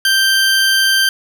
20% pulse tone, 1568 Hz, G6, in tune, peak -6 dBFS, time 0.05-1.09 s, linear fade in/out 2 ms, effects none

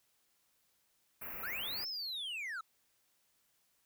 white band-stop noise, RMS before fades -44 dBFS, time 1.21-1.85 s, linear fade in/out 10 ms, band 2700 to 12000 Hz, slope 96 dB/octave
triangle linear two-way sweep, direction up then down, 1260 to 5360 to 1260 Hz, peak -37 dBFS, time 1.43-2.61 s, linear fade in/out 5 ms, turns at 1.87 s
effects white hiss -75 dBFS RMS until 3.85 s

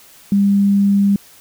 sine tone, 200 Hz, G3, 35 cents sharp, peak -10 dBFS, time 0.32-1.16 s, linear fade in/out 2 ms, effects white hiss -45 dBFS RMS until 1.4 s

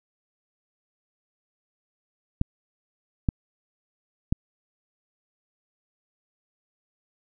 clicks, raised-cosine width 5 ms, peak -9 dBFS, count 3, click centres 2.414 / 3.288 / 4.325 s, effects none

